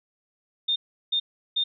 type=tone bursts; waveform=sine; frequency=3638 Hz; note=A#7; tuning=43 cents flat; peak=-21 dBFS; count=3; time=0.68-1.64 s; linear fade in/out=10 ms; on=80 ms; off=360 ms; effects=none